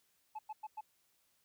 sine tone bursts, 861 Hz, A5, 38 cents flat, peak -38 dBFS, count 4, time 0.35-0.81 s, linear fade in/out 10 ms, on 40 ms, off 100 ms, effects tanh soft clip ceiling -39 dBFS + white hiss -75 dBFS RMS until 1.44 s

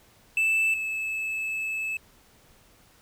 triangle tone pair in turn, 2639 / 2609 Hz, E7 / E7, +1 / -18 cents, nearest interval unison, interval 19 cents, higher first, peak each -19 / -26 dBFS, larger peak first, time 0.37-0.74 / 0.74-1.97 s, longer second, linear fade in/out 2 ms, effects pink hiss -58 dBFS RMS until 3.01 s

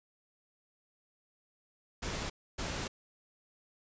pink noise bursts at uneven times, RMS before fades -37 dBFS, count 2, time 2.02-2.3 / 2.58-2.88 s, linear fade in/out 10 ms, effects resampled to 16000 Hz

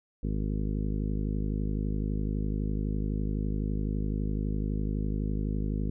harmonic tone, 51.91 Hz, G#1, in tune, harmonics 1 / 2 / 3 / 4 / 5 / 6 / 7 / 8 / 9, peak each -30 / -36 / -35 / -36 / -38 / -45 / -44 / -48 / -48 dBFS, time 0.23-5.9 s, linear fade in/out 5 ms, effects none

